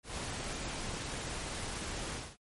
pink noise with ADSR envelope, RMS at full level -37 dBFS, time 0.03-2.37 s, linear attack 150 ms, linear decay 5 ms, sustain -2 dB, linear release 230 ms, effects MP3 48 kbps

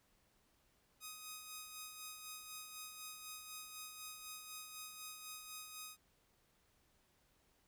5% pulse tone with tremolo, 1254 Hz, D#6, 13 cents sharp, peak -35 dBFS, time 1-5.97 s, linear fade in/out 50 ms, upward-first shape sine, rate 4 Hz, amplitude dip 45%, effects pink hiss -75 dBFS RMS until 7.67 s

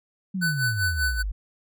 sine exponential sweep, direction down, 197.3 to 45.86 Hz, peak -25 dBFS, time 0.34-1.32 s, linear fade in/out 10 ms
square tone with tremolo, 1500 Hz, F#6, 23 cents sharp, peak -22 dBFS, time 0.41-1.23 s, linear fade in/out 20 ms, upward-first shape sine, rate 5.1 Hz, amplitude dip 75%
effects none

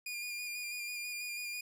sawtooth tone with vibrato, 2426 Hz, D#7, 44 cents flat, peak -35 dBFS, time 0.06-1.61 s, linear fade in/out 5 ms, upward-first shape square, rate 6.1 Hz, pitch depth 19 cents each way, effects 12-bit

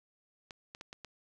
clicks, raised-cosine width 0.2 ms, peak -28 dBFS, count 5, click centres 0.508 / 0.749 / 0.811 / 0.929 / 1.047 s, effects none

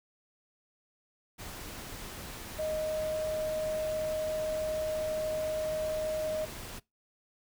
sine tone in noise, 622.3 Hz, D#5, in tune, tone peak -30 dBFS, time 2.58-6.46 s, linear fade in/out 20 ms, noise pink, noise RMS -43 dBFS, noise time 1.38-6.8 s, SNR +10 dB, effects noise-tail reverb RT60 0.2 s tail -23 dB re dry

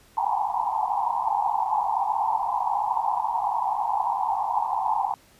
white band-pass noise, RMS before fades -25 dBFS, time 0.17-5.14 s, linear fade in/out 2 ms, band 760 to 990 Hz, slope 96 dB/octave, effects pink hiss -56 dBFS RMS until 5.39 s + resampled to 32000 Hz

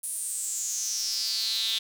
sawtooth tone with high-pass filter sweep, 223.2 Hz, A3, 25 cents sharp, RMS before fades -30 dBFS, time 0.03-1.79 s, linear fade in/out 10 ms, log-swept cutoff 10000 to 3500 Hz, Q 7.6, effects none

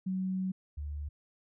sine tone pair in turn, 187.6 / 73.34 Hz, F#3 / D2, +24 / -2 cents, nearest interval octave + major third, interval 1626 cents, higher first, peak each -30 / -35 dBFS, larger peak first, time 0.06-0.52 / 0.77-1.09 s, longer first, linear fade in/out 10 ms, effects none

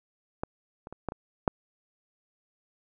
clicks, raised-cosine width 1 ms, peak -16 / -27 / -27 / -16 / -23 / -8 dBFS, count 6, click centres 0.435 / 0.871 / 0.926 / 1.087 / 1.121 / 1.478 s, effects none

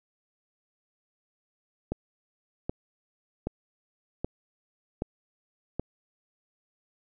click train, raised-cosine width 2 ms, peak -16 dBFS, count 6, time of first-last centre 1.92-5.796 s, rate 1.29 Hz, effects none

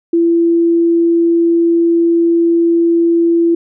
sine tone, 337 Hz, E4, 38 cents sharp, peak -8 dBFS, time 0.13-3.55 s, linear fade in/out 5 ms, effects none

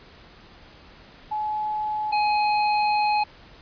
sine / square tone pair in turn, 852 / 839.3 Hz, G#5 / G#5, +44 / +18 cents, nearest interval unison, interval 26 cents, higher first, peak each -24 / -20 dBFS, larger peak second, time 1.31-2.12 / 2.12-3.24 s, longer second, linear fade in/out 10 ms, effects pink hiss -49 dBFS RMS until 3.61 s + resampled to 11025 Hz

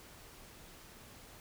silence, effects pink hiss -55 dBFS RMS until 1.4 s

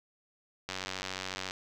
click train, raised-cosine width 0.2 ms, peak -18 dBFS, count 78, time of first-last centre 0.69-1.509 s, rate 94 Hz, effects none

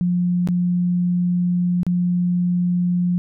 sine tone with dropouts, 177.3 Hz, F3, 26 cents sharp, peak -16 dBFS, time 0.01-3.18 s, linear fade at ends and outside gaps 0 ms, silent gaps 0.474-0.487 / 1.832-1.866 s, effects none

